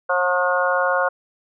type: harmonic tone with a mistuned harmonic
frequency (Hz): 180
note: F#3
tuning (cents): -47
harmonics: 3 / 4 / 5 / 6 / 7 / 8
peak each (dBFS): -21 / -25 / -28 / -24 / -28 / -22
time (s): 0.09-1.09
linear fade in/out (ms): 10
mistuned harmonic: 7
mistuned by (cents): -19
effects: none